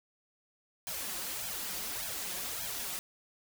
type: noise with flanger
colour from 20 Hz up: white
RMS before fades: -38 dBFS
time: 0.87-2.99 s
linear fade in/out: 0 ms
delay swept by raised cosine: 1.2 to 5.6 ms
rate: 1.7 Hz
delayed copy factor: +0.9
effects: none